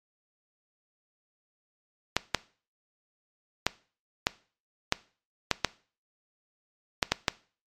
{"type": "clicks", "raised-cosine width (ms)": 0.2, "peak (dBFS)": -4, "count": 10, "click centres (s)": [2.166, 2.347, 3.666, 4.269, 4.924, 5.513, 5.647, 7.028, 7.12, 7.282], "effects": ["noise-tail reverb RT60 0.4 s tail -20 dB re dry", "MP3 96 kbps"]}